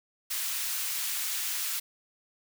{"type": "high-pass noise", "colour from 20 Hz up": "white", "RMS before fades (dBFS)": -32, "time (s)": [0.3, 1.8], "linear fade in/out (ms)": 10, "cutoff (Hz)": 1500, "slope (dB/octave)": 12, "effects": []}